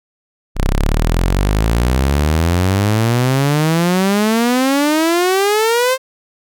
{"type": "exponential sweep", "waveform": "sawtooth", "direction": "up", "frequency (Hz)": [30.84, 531], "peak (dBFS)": -8, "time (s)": [0.55, 5.98], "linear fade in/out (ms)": 50, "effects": []}